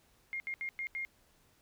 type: tone bursts at uneven times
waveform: sine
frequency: 2128 Hz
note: C7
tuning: 29 cents sharp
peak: -35 dBFS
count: 5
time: 0.33-0.4 / 0.47-0.54 / 0.61-0.69 / 0.79-0.87 / 0.95-1.05 s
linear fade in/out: 0 ms
effects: pink hiss -68 dBFS RMS until 1.61 s